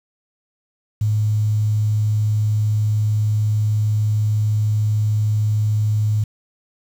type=tone; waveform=sine; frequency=106.7 Hz; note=G#2; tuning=47 cents sharp; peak=-15 dBFS; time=1.01-6.24 s; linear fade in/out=5 ms; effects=7-bit